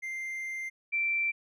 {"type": "tone pair in turn", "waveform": ["triangle", "sine"], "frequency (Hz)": [2093, 2345], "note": ["C7", "D7"], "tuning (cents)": [0, -3], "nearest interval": "major second", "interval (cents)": 197, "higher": "second", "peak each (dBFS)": [-32, -26], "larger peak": "second", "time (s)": [[0.02, 0.7], [0.92, 1.32]], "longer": "first", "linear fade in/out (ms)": 20, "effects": []}